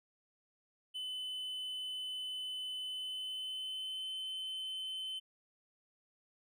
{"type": "tone with pitch glide", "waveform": "triangle", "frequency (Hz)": [3022, 3061], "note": ["F#7", "G7"], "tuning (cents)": [36, -42], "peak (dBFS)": -37, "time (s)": [0.94, 5.2], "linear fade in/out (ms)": 20, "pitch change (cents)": 22, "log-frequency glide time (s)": [2.82, 4.13], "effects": []}